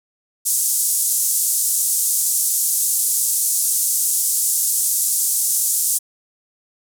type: band-pass noise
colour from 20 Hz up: pink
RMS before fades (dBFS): -19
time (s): 0.45-5.99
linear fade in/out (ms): 20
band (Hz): 7300 to 13000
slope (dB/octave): 24
effects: none